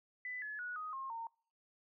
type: tone with pitch steps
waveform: sine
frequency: 1997 / 1708.6 / 1461.9 / 1250.8 / 1070.2 / 915.6 Hz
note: B6 / G#6 / F#6 / D#6 / C6 / A#5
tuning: +19 / +49 / -21 / +9 / +39 / -31 cents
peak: -40 dBFS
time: 0.25-1.27 s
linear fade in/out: 2 ms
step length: 170 ms
effects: noise-tail reverb RT60 0.5 s tail -26 dB re dry